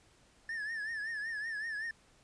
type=tone with vibrato; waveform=triangle; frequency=1760 Hz; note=A6; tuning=in tune; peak=-34 dBFS; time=0.49-1.91 s; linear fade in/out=2 ms; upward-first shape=triangle; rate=5.3 Hz; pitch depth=110 cents each way; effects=pink hiss -65 dBFS RMS until 2.23 s + resampled to 22050 Hz